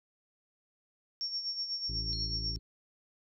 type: tone with tremolo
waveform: sine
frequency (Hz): 5490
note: F8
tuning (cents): -31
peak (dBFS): -31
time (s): 1.21-2.56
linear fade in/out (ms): 0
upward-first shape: sine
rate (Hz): 8.1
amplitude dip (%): 60
type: harmonic tone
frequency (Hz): 55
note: A1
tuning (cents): 0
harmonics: 1 / 2 / 3 / 5 / 6 / 7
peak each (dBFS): -37 / -43 / -47 / -52 / -57 / -56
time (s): 1.88-2.59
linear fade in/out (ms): 20
type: tone with exponential decay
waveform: sine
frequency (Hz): 4302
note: C8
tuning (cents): +47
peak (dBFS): -37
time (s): 2.13-2.59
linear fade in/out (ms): 0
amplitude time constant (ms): 100
effects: none